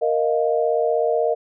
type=chord; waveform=sine; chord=Bb suspended fourth; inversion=none; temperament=equal; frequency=466.2 / 622.3 / 698.5 Hz; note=Bb4 / Eb5 / F5; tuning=0 / 0 / 0 cents; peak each=-20 / -21 / -24 dBFS; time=0.01-1.35 s; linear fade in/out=20 ms; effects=none